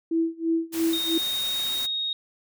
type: tone with tremolo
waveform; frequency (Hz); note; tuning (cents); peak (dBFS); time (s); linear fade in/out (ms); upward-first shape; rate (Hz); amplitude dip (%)
sine; 328.9; E4; -4; -19; 0.11-1.18; 5; sine; 3; 95
type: noise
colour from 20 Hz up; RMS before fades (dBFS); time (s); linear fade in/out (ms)
white; -35; 0.72-1.87; 20
type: tone with pitch glide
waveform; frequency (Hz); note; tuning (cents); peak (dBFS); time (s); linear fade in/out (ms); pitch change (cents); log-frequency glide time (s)
sine; 3709 to 3741; A#7 to A#7; -9 to +5; -25; 0.93-2.13; 2; +14; 1.1-1.71
effects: none